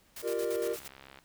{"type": "noise with tremolo", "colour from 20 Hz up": "white", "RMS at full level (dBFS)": -43, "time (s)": [0.16, 0.88], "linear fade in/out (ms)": 5, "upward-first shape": "square", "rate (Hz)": 8.7, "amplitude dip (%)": 70}
{"type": "chord", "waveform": "triangle", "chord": "G minor seventh", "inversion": "third", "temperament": "equal with one note detuned", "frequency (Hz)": [349.2, 392, 466.2, 600.7], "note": ["F4", "G4", "Bb4", "D5"], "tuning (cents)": [0, 0, 0, 39], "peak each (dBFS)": [-35, -34, -30, -35], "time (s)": [0.22, 0.77], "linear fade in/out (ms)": 50}
{"type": "click train", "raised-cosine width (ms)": 0.3, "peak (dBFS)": -33, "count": 38, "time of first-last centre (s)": [0.64, 1.188], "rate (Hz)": 67.5}
{"effects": ["pink hiss -65 dBFS RMS until 1.24 s"]}